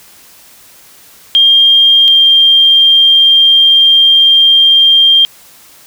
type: tone pair in turn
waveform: sine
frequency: 3207 / 3191 Hz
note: G7 / G7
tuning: +39 / +30 cents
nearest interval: unison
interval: 9 cents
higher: first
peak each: -3 dBFS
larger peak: neither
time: 1.35-2.08 / 2.08-5.25 s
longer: second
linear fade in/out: 0 ms
effects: white hiss -40 dBFS RMS until 5.86 s